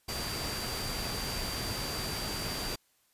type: tone in noise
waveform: sine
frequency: 4700 Hz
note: D8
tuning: 1 cent sharp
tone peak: -39 dBFS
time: 0.08-2.76 s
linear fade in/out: 10 ms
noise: pink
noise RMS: -36 dBFS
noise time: 0.08-2.76 s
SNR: -6 dB
effects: white hiss -70 dBFS RMS until 3.13 s + resampled to 32000 Hz